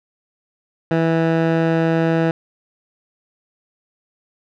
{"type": "tone with low-pass filter", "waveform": "15% pulse", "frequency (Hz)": 163.8, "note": "E3", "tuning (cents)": -11, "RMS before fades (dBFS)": -17, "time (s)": [0.91, 2.31], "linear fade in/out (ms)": 2, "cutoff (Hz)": 2000, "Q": 0.65, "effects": []}